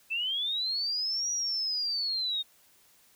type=linear two-way sweep; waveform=sine; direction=up then down; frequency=2600 to 5810 to 3672 Hz; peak=-28 dBFS; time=0.1-2.43 s; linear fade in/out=20 ms; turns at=1.31 s; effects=white hiss -62 dBFS RMS until 3.15 s